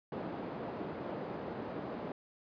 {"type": "band-pass noise", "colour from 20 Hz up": "white", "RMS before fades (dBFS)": -41, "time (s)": [0.12, 2.12], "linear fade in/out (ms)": 2, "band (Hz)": [150, 560], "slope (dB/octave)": 12, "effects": ["resampled to 11025 Hz"]}